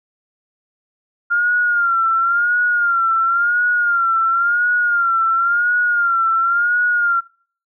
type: tone with vibrato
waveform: sine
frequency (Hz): 1396.9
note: F6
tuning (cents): 0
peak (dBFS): -13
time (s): 1.3-7.21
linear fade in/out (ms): 20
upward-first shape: sine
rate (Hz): 0.95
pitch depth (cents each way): 72
effects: noise-tail reverb RT60 0.5 s tail -26 dB re dry